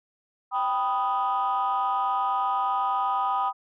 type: chord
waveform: sine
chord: G augmented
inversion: none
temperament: equal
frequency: 784 / 987.8 / 1244.5 Hz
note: G5 / B5 / D#6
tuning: 0 / 0 / 0 cents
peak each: -26 dBFS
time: 0.51-3.53 s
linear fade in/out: 50 ms
effects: tanh soft clip ceiling -17 dBFS